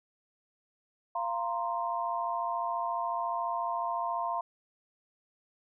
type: chord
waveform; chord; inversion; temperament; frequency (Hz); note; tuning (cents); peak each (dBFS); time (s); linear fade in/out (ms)
sine; F suspended fourth; none; equal with one note detuned; 690.8 / 932.3 / 1046.5; F5 / Bb5 / C6; -19 / 0 / 0; -34; 1.15-4.41; 5
effects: none